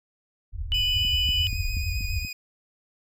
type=low-pass noise; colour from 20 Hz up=white; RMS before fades=-29 dBFS; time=0.52-2.28 s; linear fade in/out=50 ms; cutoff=100 Hz; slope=96 dB/octave
type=tone; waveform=sine; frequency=2975 Hz; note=F#7; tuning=9 cents sharp; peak=-22 dBFS; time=0.72-1.47 s; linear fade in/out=0 ms
type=tone with vibrato; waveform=25% pulse; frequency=2489 Hz; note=D#7; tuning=in tune; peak=-29 dBFS; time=0.74-2.33 s; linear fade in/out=5 ms; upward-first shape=sine; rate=7.4 Hz; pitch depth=15 cents each way
type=click train; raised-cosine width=5 ms; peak=-24 dBFS; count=6; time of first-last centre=1.05-2.249 s; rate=4.17 Hz
effects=none